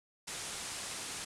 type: low-pass noise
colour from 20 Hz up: white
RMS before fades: -42 dBFS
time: 0.27-1.25 s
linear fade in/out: 10 ms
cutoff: 10000 Hz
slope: 48 dB/octave
effects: none